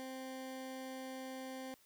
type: tone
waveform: 20% pulse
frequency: 261.6 Hz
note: C4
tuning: in tune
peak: -39 dBFS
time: 0-1.74 s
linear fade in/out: 0 ms
effects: white hiss -68 dBFS RMS until 1.85 s